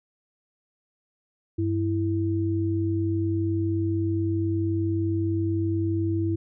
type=tone pair together; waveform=sine; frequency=98 / 329.6 Hz; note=G2 / E4; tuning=0 / 0 cents; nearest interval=octave + major sixth; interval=2100 cents; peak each=-25 dBFS; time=1.58-6.36 s; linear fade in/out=10 ms; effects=none